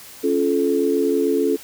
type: chord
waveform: sine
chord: Db augmented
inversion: none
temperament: just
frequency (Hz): 277.2 / 346.5 / 433.1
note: Db4 / F4 / A4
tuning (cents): 0 / -14 / -27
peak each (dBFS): -21 / -22 / -19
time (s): 0.23-1.57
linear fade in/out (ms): 20
effects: white hiss -41 dBFS RMS until 1.63 s